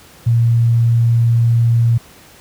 sine tone, 116.8 Hz, A#2, 4 cents sharp, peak -9 dBFS, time 0.26-1.98 s, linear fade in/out 10 ms, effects pink hiss -43 dBFS RMS until 2.4 s + high-pass 60 Hz 12 dB/octave

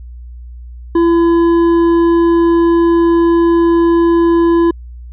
sine tone with hard clipping, 337.3 Hz, E4, 40 cents sharp, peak -9 dBFS, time 0.95-4.71 s, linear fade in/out 5 ms, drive 7 dB, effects added 60 Hz sine -28 dBFS peak until 5.12 s + resampled to 8000 Hz

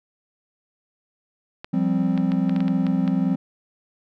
clicks, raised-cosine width 0.3 ms, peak -18 dBFS, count 9, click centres 1.645 / 2.177 / 2.319 / 2.495 / 2.563 / 2.605 / 2.681 / 2.867 / 3.078 s
triangle chord, F suspended second, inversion none, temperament equal, 174.61 / 196 / 261.6 Hz, F3 / G3 / C4, 0 / 0 / 0 cents, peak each -21 dBFS, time 1.73-3.36 s, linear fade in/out 10 ms
effects none

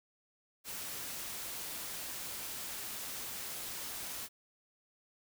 white noise, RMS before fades -42 dBFS, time 0.64-4.29 s, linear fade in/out 50 ms, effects none

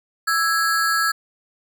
square ring-modulated tone, 1491 Hz, F#6, 13 cents sharp, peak -15 dBFS, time 0.27-1.12 s, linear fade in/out 10 ms, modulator 165 Hz, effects none

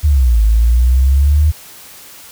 sine exponential two-way sweep, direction down then up, 78 to 52.9 to 78 Hz, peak -7 dBFS, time 0.03-1.52 s, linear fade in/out 20 ms, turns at 0.42 s, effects white hiss -37 dBFS RMS until 2.31 s

